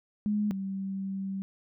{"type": "tone pair in turn", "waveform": "sine", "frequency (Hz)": [208.9, 193.64], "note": ["G#3", "G3"], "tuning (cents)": [10, -21], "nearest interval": "minor second", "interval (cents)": 131, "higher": "first", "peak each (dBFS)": [-25, -31], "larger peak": "first", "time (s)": [[0.26, 0.51], [0.51, 1.42]], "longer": "second", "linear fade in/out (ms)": 0, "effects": []}